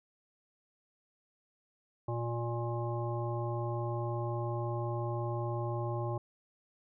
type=harmonic tone; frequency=118.2 Hz; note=A#2; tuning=24 cents sharp; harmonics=1 / 3 / 5 / 7 / 9; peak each=-34 / -39 / -41 / -42 / -44 dBFS; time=2.08-6.18 s; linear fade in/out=5 ms; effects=none